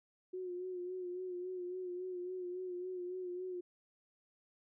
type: tone with vibrato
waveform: sine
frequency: 362.9 Hz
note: F#4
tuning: 34 cents flat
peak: -39 dBFS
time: 0.33-3.61 s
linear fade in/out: 10 ms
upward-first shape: sine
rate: 3.6 Hz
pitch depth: 41 cents each way
effects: none